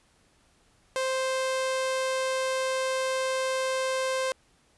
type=tone; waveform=sawtooth; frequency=523.3 Hz; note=C5; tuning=in tune; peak=-22 dBFS; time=0.96-4.32 s; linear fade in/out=0 ms; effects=pink hiss -64 dBFS RMS until 4.77 s + resampled to 24000 Hz